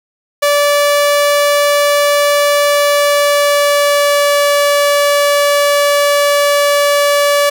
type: tone with pitch glide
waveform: sawtooth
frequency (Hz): 579 to 575.7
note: D5 to D5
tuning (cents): -25 to -35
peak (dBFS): -5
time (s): 0.42-7.5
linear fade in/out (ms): 10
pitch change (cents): -10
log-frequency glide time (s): 2.65-4.39
effects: 7-bit